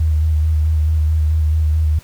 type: tone with vibrato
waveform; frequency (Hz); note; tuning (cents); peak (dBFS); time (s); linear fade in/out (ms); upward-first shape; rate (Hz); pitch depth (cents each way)
sine; 77.8; D#2; 0; -12; 0-1.99; 5; square; 4.6; 26
effects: pink hiss -45 dBFS RMS until 2.03 s